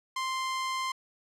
sawtooth tone, 1046.5 Hz, C6, in tune, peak -26 dBFS, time 0.16-0.92 s, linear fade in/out 5 ms, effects low-pass 8000 Hz 12 dB/octave

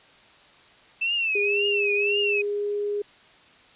sine tone with vibrato, 2637 Hz, E7, in tune, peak -22 dBFS, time 1.01-2.42 s, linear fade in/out 10 ms, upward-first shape triangle, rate 1.9 Hz, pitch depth 140 cents each way
sine tone with pitch glide, 407.3 to 411.6 Hz, G#4 to G#4, -34 to -16 cents, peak -24 dBFS, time 1.35-3.02 s, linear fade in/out 5 ms, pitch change +18 cents, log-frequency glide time 1.84-2.75 s
effects white hiss -53 dBFS RMS until 3.75 s + resampled to 8000 Hz

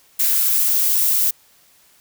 violet noise with high-pass filter sweep, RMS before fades -17 dBFS, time 0.19-1.31 s, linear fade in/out 10 ms, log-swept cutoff 1700 to 240 Hz, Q 1.9, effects white hiss -54 dBFS RMS until 2 s

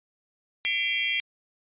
sine tone cluster, 2031 / 2249 / 2368 / 2722 / 3228 Hz, B6 / C#7 / D7 / F7 / G#7, +48 / +24 / +14 / -45 / -50 cents, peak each -31 / -34 / -28 / -36 / -29 dBFS, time 0.65-1.2 s, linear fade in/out 0 ms, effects resampled to 8000 Hz

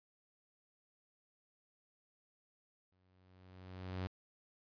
sawtooth tone with exponential growth, 92.5 Hz, F#2, in tune, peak -33 dBFS, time 2.92-4.07 s, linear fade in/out 0 ms, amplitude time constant 250 ms, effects resampled to 11025 Hz

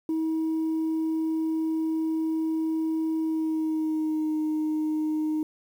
sine tone with pitch glide, 319.8 to 309.3 Hz, D#4 to D#4, +48 to -10 cents, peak -22 dBFS, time 0.09-5.43 s, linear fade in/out 2 ms, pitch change -58 cents, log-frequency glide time 3.19-4.37 s, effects tanh soft clip ceiling -22 dBFS + 9-bit

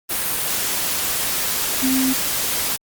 sine tone in noise, 261.6 Hz, C4, in tune, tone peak -17 dBFS, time 1.82-2.14 s, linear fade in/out 20 ms, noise white, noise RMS -22 dBFS, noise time 0.09-2.77 s, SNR +2 dB, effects Opus 32 kbps

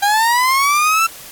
30% pulse linear sweep, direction up, 795 to 1349 Hz, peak -9 dBFS, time 0.02-1.07 s, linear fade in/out 10 ms, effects white hiss -36 dBFS RMS until 1.31 s + AAC 64 kbps

